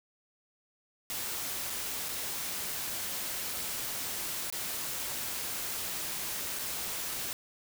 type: noise with dropouts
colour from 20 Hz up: white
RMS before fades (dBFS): -36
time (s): 1.1-7.33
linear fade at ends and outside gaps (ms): 0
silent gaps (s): 1.698-1.702 / 2.086-2.09 / 4.501-4.525 / 6.589-6.593
effects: none